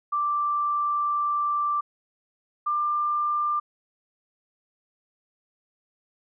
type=tone pair in turn; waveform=sine; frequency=1175 / 1191.4 Hz; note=D6 / D6; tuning=+1 / +24 cents; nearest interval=unison; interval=23 cents; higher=second; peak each=-22 dBFS; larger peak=neither; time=0.12-1.81 / 2.66-3.6 s; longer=first; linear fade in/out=10 ms; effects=none